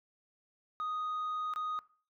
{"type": "tone with dropouts", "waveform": "sine", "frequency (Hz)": 1244.5, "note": "D#6", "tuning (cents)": 0, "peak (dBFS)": -31, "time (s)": [0.8, 1.79], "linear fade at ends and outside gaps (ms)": 0, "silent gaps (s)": [1.537, 1.56], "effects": ["noise-tail reverb RT60 0.4 s tail -21 dB re dry", "tanh soft clip ceiling -32 dBFS"]}